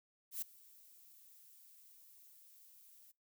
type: noise with ADSR envelope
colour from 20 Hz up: violet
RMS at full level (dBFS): -39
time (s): 0.31-3.12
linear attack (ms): 110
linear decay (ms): 6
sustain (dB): -23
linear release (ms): 12
effects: noise-tail reverb RT60 0.2 s tail -22 dB re dry

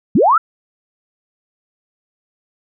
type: linear sweep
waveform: sine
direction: up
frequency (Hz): 146 to 1396.9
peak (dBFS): -8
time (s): 0.15-0.38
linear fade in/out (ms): 5
effects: none

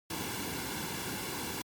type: noise with comb filter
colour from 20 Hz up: pink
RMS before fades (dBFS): -37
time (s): 0.1-1.62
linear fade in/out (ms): 5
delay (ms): 1.6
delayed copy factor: -0.6
effects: high-pass 80 Hz 12 dB/octave + MP3 96 kbps

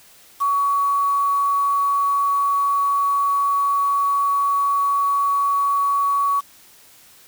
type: tone with quantisation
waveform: sine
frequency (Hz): 1126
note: C#6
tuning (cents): +27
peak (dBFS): -16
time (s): 0.4-6.41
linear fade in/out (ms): 20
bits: 6
effects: white hiss -49 dBFS RMS until 7.27 s

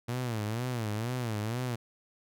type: tone with vibrato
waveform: sawtooth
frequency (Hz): 115.4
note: A#2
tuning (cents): -17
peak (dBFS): -27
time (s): 0.08-1.76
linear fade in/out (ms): 10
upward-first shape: sine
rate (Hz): 2.1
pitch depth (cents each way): 170
effects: none

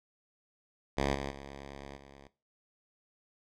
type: tone with level steps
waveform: 5% pulse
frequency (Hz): 69.4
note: C#2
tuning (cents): +3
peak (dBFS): -17 / -24 / -33 / -41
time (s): 0.97-2.28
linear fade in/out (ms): 10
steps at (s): 1.14 / 1.3 / 1.96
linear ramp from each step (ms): 10
effects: noise-tail reverb RT60 0.3 s tail -17 dB re dry + low-pass 6000 Hz 12 dB/octave

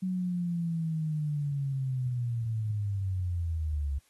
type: linear sweep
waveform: sine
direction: down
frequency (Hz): 187.2 to 67.9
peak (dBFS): -28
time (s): 0.02-3.99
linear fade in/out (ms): 10
effects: white hiss -67 dBFS RMS until 4.09 s + AAC 32 kbps

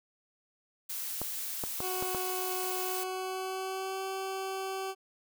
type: noise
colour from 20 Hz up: blue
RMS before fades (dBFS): -37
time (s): 0.89-3.04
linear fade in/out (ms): 10
type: clicks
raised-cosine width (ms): 1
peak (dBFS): -21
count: 5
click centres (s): 1.216 / 1.638 / 1.804 / 2.025 / 2.148
type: tone with pitch glide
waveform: 20% pulse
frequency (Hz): 370 to 383.3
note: F#4 to G4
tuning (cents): 0 to -39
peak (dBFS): -29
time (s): 1.8-4.95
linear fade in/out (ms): 50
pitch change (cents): +61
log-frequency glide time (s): 2.83-4.03
effects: none

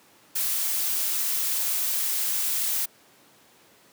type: noise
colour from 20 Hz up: blue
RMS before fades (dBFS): -26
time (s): 0.35-2.86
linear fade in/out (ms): 10
effects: pink hiss -56 dBFS RMS until 3.92 s + high-pass 200 Hz 12 dB/octave

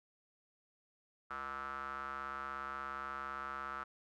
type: tone with band-pass filter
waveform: square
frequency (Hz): 68.6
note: C#2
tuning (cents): -17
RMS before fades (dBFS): -43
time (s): 1.3-3.84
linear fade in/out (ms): 10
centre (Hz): 1300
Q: 7.1
effects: none

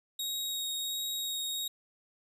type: tone with vibrato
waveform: sawtooth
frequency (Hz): 3772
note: A#7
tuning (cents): +20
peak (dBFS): -30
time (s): 0.19-1.68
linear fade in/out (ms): 5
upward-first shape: sine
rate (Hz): 1.4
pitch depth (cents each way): 9
effects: none

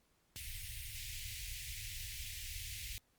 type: band-stop noise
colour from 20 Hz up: pink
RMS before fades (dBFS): -45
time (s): 0.36-2.98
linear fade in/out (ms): 0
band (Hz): 110 to 2000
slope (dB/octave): 48
effects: pink hiss -75 dBFS RMS until 3.18 s + Opus 48 kbps

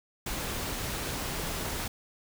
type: noise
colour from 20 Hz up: pink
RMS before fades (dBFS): -34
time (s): 0.26-1.88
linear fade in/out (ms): 5
effects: none

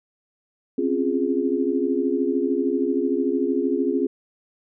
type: chord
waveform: sine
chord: Db major seventh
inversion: third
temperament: equal with one note detuned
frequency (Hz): 261.6 / 274.8 / 349.2 / 415.3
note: C4 / Db4 / F4 / Ab4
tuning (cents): 0 / -15 / 0 / 0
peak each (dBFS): -25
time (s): 0.78-4.07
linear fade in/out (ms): 5
effects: none

